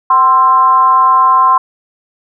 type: tone with frequency modulation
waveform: sine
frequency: 1046.5 Hz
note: C6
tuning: in tune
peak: -5 dBFS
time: 0.1-1.58 s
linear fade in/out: 5 ms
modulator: 284 Hz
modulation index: 0.5
effects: none